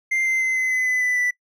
triangle tone with pitch steps, 2093 / 2076 / 2059 / 2043 / 2026 / 2010 / 1993.9 / 1977.8 Hz, C7 / C7 / C7 / C7 / B6 / B6 / B6 / B6, 0 / -14 / -28 / -42 / +44 / +30 / +16 / +2 cents, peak -17 dBFS, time 0.11-1.31 s, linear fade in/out 10 ms, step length 150 ms, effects noise-tail reverb RT60 0.1 s tail -22 dB re dry

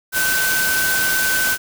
sine tone in noise, 1526 Hz, G6, 47 cents flat, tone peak -18 dBFS, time 0.12-1.58 s, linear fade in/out 50 ms, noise white, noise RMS -21 dBFS, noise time 0.12-1.58 s, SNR 0 dB, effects none

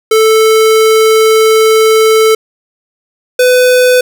square tone pair in turn, 440 / 501.4 Hz, A4 / B4, 0 / +26 cents, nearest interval major second, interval 226 cents, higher second, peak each -5 dBFS, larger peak neither, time 0.11-2.35 / 3.39-4.01 s, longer first, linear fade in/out 5 ms, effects none

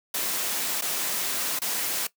white noise with dropouts, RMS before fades -28 dBFS, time 0.14-2.07 s, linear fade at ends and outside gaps 5 ms, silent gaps 0.812-0.82 / 1.59-1.617 s, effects noise-tail reverb RT60 0.1 s tail -18 dB re dry + high-pass 200 Hz 12 dB/octave

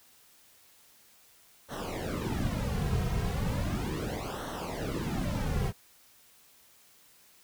brown noise with flanger, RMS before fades -32 dBFS, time 1.68-5.73 s, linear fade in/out 50 ms, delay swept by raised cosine 0.41 to 3.51 ms, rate 0.36 Hz, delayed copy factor -0.9, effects white hiss -60 dBFS RMS until 7.43 s

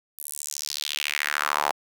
sawtooth tone with high-pass filter sweep, 73.7 Hz, D2, 7 cents sharp, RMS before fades -29 dBFS, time 0.18-1.72 s, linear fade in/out 10 ms, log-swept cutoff 12000 to 790 Hz, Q 2.9, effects 8-bit

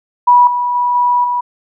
sine tone with level steps, 976 Hz, B5, 21 cents flat, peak -4 / -13 / -11 / -9 / -13 dBFS, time 0.27-1.41 s, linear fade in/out 10 ms, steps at 0.47 / 0.75 / 0.95 / 1.24 s, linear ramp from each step 2 ms, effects none

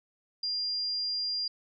sine tone, 4800 Hz, D8, 37 cents sharp, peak -29 dBFS, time 0.43-1.48 s, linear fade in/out 5 ms, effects none

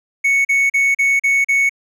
triangle tone bursts, 2217 Hz, C#7, in tune, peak -10 dBFS, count 6, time 0.24-1.695 s, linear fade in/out 10 ms, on 210 ms, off 39 ms, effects none

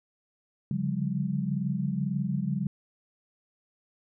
sine tone cluster, 140.6 / 146.7 / 179 / 201 Hz, C#3 / D3 / F3 / G3, +25 / -2 / +43 / +44 cents, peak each -31 / -39 / -31 / -31 dBFS, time 0.71-2.67 s, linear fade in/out 2 ms, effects none

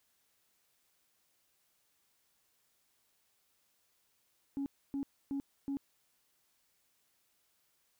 sine tone bursts, 277.4 Hz, C#4, 1 cent sharp, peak -32 dBFS, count 4, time 4.57-5.77 s, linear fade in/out 0 ms, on 90 ms, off 280 ms, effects tanh soft clip ceiling -31 dBFS + white hiss -75 dBFS RMS until 7.99 s

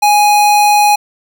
square tone, 830.6 Hz, G#5, in tune, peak -7 dBFS, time 0.02-0.96 s, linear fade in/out 10 ms, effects none

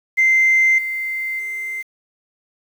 sine tone with level steps, 2081 Hz, C7, 10 cents flat, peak -10 / -21 / -23 dBFS, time 0.17-1.83 s, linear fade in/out 20 ms, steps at 0.78 / 1.39 s, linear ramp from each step 5 ms, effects tanh soft clip ceiling -7 dBFS + 7-bit

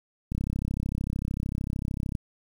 click train, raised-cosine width 5 ms, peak -17 dBFS, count 62, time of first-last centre 0.32-2.152 s, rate 33.3 Hz, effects 8-bit

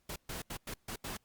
pink noise bursts at uneven times, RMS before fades -41 dBFS, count 6, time 0.09-0.16 / 0.29-0.42 / 0.5-0.57 / 0.67-0.74 / 0.88-0.96 / 1.04-1.17 s, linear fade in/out 5 ms, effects pink hiss -75 dBFS RMS until 1.24 s + Opus 48 kbps

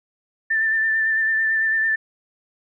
sine tone with vibrato, 1777 Hz, A6, 17 cents sharp, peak -17 dBFS, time 0.5-1.96 s, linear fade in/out 10 ms, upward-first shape triangle, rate 9 Hz, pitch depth 27 cents each way, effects none

